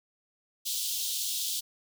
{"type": "high-pass noise", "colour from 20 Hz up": "pink", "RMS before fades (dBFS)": -32, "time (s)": [0.65, 1.61], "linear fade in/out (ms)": 20, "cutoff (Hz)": 3200, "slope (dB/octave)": 48, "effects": []}